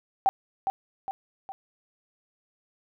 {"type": "tone with echo", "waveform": "sine", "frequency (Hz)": 775, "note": "G5", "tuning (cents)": -20, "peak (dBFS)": -17, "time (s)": [0.26, 0.29], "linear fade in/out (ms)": 0, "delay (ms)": 410, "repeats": 3, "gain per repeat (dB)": -6, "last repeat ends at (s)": 1.52, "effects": []}